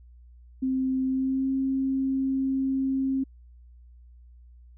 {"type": "tone with pitch glide", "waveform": "sine", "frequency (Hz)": [261.6, 267.1], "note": ["C4", "C4"], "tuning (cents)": [0, 36], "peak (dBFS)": -23, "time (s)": [0.62, 3.24], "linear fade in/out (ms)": 10, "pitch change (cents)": 36, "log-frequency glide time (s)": [1.05, 1.5], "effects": ["added 60 Hz sine -48 dBFS peak until 4.77 s"]}